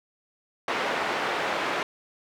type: band-pass noise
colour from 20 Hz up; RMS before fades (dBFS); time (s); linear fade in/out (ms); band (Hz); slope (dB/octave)
pink; -28; 0.68-1.83; 2; 460 to 2400; 12
effects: none